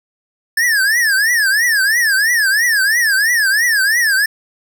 square tone with vibrato, 1733 Hz, A6, 27 cents flat, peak -12 dBFS, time 0.57-4.26 s, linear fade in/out 5 ms, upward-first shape triangle, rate 3 Hz, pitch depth 240 cents each way, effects none

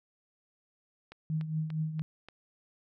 click train, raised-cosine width 0.3 ms, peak -31 dBFS, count 5, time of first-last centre 1.12-2.286 s, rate 3.43 Hz
sine tone with tremolo, 156.9 Hz, D#3, 15 cents sharp, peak -27 dBFS, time 1.3-2.02 s, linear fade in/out 0 ms, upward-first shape triangle, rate 4.4 Hz, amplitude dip 70%
effects none

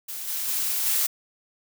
blue noise with level steps, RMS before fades -34 / -29 / -26 / -23 dBFS, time 0.08-1.07 s, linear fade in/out 10 ms, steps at 0.27 / 0.47 / 0.85 s, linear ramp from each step 20 ms, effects none

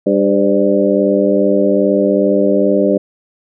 harmonic tone with a mistuned harmonic, 99 Hz, G2, 18 cents sharp, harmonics 2 / 3 / 4 / 5 / 6, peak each -16 / -16 / -16 / -16 / -16 dBFS, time 0.06-2.98 s, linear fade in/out 10 ms, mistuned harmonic 5, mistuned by +57 cents, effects none

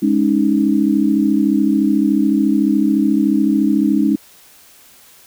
sine chord, Ab suspended fourth, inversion none, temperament equal, 207.7 / 277.2 / 311.1 Hz, Ab3 / Db4 / Eb4, 0 / 0 / 0 cents, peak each -16 dBFS, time 0.02-4.16 s, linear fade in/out 10 ms, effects white hiss -46 dBFS RMS until 5.26 s

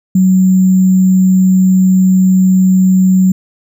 sine tone with sample-and-hold, 186.6 Hz, F#3, 15 cents sharp, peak -5 dBFS, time 0.15-3.32 s, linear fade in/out 5 ms, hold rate 7350 Hz, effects none

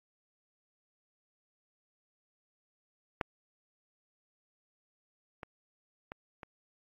clicks, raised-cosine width 0.5 ms, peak -15 / -26 / -26 / -29 dBFS, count 4, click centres 3.212 / 5.432 / 6.119 / 6.432 s, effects AAC 48 kbps

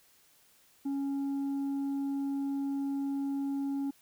triangle tone with tanh clipping, 277.2 Hz, C#4, in tune, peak -31 dBFS, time 0.85-3.91 s, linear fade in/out 10 ms, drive 8 dB, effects white hiss -64 dBFS RMS until 4.01 s

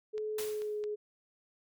sine tone with pitch glide, 428.7 to 420.1 Hz, A4 to G#4, -45 to +20 cents, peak -33 dBFS, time 0.13-0.96 s, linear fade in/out 20 ms, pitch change -35 cents, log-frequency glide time 0.37-0.81 s
click train, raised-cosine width 0.2 ms, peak -32 dBFS, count 4, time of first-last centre 0.18-0.839 s, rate 4.55 Hz
white noise with exponential decay, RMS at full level -38 dBFS, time 0.38-0.84 s, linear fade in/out 5 ms, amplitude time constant 98 ms
effects MP3 96 kbps

